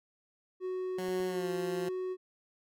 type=tone; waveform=triangle; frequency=370 Hz; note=F#4; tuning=in tune; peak=-31 dBFS; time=0.6-2.17 s; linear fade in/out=50 ms
type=tone with pitch glide; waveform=15% pulse; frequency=183.8 to 174.29 Hz; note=F#3 to F3; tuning=-11 to -3 cents; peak=-30 dBFS; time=0.98-1.89 s; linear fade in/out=5 ms; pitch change=-92 cents; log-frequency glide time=1.27-1.5 s
type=clicks; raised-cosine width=2 ms; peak=-38 / -38 / -48 dBFS; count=3; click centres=1.086 / 1.202 / 1.553 s
effects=none